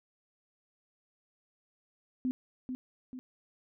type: tone with echo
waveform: sine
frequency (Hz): 254.7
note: C4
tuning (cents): -46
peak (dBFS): -28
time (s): 2.25-2.31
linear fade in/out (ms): 0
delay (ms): 440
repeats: 2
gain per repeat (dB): -6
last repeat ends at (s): 3.19
effects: none